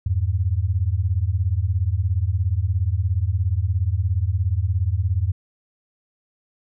sine beating tone pair, 83.8 / 100.8 Hz, E2 / G2, +29 / +49 cents, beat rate 17 Hz, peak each -21 dBFS, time 0.06-5.32 s, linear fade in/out 5 ms, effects none

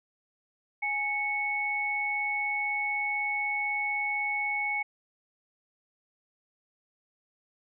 sine tone pair together, 830.6 / 2211 Hz, G#5 / C#7, 0 / -5 cents, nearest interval octave + perfect fourth, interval 1695 cents, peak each -34 / -28 dBFS, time 0.82-4.83 s, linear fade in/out 10 ms, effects none

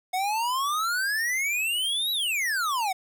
square exponential two-way sweep, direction up then down, 724 to 3951 to 724 Hz, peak -25 dBFS, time 0.13-2.93 s, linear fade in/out 10 ms, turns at 2.12 s, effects 9-bit

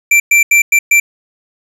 square tone bursts at uneven times, 2349 Hz, D7, in tune, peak -6 dBFS, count 5, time 0.11-0.2 / 0.31-0.43 / 0.51-0.62 / 0.72-0.79 / 0.91-1 s, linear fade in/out 5 ms, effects low-pass 12000 Hz 12 dB/octave + 7-bit

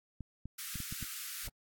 clicks, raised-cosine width 5 ms, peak -30 dBFS, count 6, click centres 0.207 / 0.456 / 0.757 / 0.803 / 0.925 / 1.027 s
white high-pass noise, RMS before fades -42 dBFS, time 0.58-1.48 s, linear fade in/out 10 ms, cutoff 1200 Hz, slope 96 dB/octave
brown noise with exponential growth, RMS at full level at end -37 dBFS, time 1.4-1.49 s, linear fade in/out 5 ms, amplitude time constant 18 ms
effects AAC 64 kbps

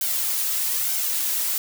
blue noise with flanger, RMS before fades -24 dBFS, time 0.01-1.58 s, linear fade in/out 2 ms, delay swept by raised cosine 1.3 to 3.2 ms, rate 1.1 Hz, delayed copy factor +0.55, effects none

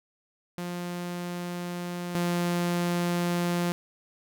sawtooth tone pair in turn, 175.9 / 174.38 Hz, F3 / F3, +13 / -2 cents, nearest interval unison, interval 15 cents, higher first, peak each -28 / -21 dBFS, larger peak second, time 0.58-2.15 / 2.15-3.72 s, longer neither, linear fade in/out 0 ms, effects none

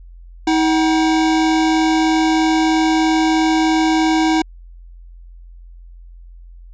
square tone pair together, 318.7 / 758 Hz, D#4 / F#5, +42 / +42 cents, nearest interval octave + minor third, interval 1500 cents, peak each -14 / -21 dBFS, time 0.47-4.42 s, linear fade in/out 5 ms, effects added 43 Hz sine -36 dBFS peak until 6.73 s + resampled to 16000 Hz

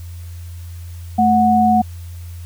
sine tone pair together, 218.8 / 736 Hz, A3 / F#5, -9 / -9 cents, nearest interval octave + major sixth, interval 2100 cents, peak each -14 / -12 dBFS, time 1.18-1.82 s, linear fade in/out 10 ms, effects added 86 Hz sine -29 dBFS peak until 2.45 s + white hiss -47 dBFS RMS until 2.45 s

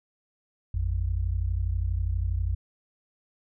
sine tone pair together, 55 / 87.31 Hz, A1 / F2, 0 / 0 cents, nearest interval minor sixth, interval 800 cents, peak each -27 dBFS, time 0.74-2.55 s, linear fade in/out 5 ms, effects none

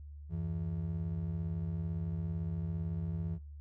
triangle ring-modulated tone, 127.8 Hz, C3, 40 cents flat, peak -29 dBFS, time 0.29-3.39 s, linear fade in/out 50 ms, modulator 37 Hz, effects noise-tail reverb RT60 0.3 s tail -20 dB re dry + added 73 Hz sine -45 dBFS peak until 3.6 s

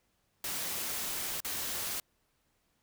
white noise with dropouts, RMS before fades -36 dBFS, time 0.44-2 s, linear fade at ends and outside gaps 2 ms, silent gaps 1.404-1.447 s, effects pink hiss -75 dBFS RMS until 2.82 s

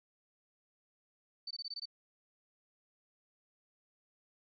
sine tone bursts, 4553 Hz, C#8, 45 cents sharp, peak -39 dBFS, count 7, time 1.47-1.856 s, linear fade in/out 5 ms, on 38 ms, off 20 ms, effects none

